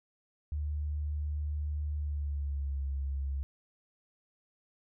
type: tone with pitch glide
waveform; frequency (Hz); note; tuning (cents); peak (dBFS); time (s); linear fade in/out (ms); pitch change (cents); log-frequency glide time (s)
sine; 74.4 to 68.62; D2 to C#2; +23 to -17; -31; 0.52-3.43; 0; -140; 1.95-2.82
effects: none